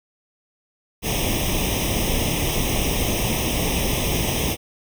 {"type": "noise with comb filter", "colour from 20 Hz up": "pink", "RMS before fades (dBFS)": -22, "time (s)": [1.02, 4.57], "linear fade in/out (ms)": 50, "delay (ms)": 0.34, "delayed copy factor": 0.9, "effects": []}